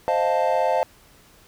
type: chord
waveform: triangle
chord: F dominant seventh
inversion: second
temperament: equal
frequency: 523.3 / 622.3 / 698.5 / 880 Hz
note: C5 / Eb5 / F5 / A5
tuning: 0 / 0 / 0 / 0 cents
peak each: -22 dBFS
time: 0.08-0.83 s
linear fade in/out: 0 ms
effects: pink hiss -53 dBFS RMS until 1.47 s